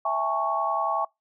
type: chord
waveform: sine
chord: A major seventh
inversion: second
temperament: equal with one note detuned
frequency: 659.3 / 809.3 / 880 / 1108.7 Hz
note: E5 / G#5 / A5 / C#6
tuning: 0 / -45 / 0 / 0 cents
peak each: -29 / -29 / -31 / -26 dBFS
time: 0.05-1.05 s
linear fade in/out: 5 ms
effects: noise-tail reverb RT60 0.2 s tail -26 dB re dry